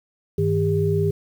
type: tone cluster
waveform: sine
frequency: 98.6 / 157.1 / 402.8 Hz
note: G2 / D#3 / G4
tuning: +11 / +17 / +47 cents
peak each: -23 / -22 / -21 dBFS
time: 0.38-1.11 s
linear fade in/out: 5 ms
effects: 8-bit